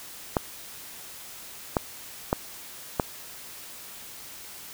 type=clicks; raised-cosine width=1 ms; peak=-7 dBFS; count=4; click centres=0.368 / 1.768 / 2.329 / 2.998 s; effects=white hiss -43 dBFS RMS until 4.73 s